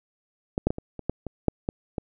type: clicks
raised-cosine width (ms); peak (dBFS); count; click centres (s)
2; -11 / -7 / -12 / -20 / -22 / -11 / -19 / -6 / -12 / -15; 10; 0.579 / 0.67 / 0.705 / 0.784 / 0.993 / 1.096 / 1.267 / 1.483 / 1.689 / 1.982
effects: none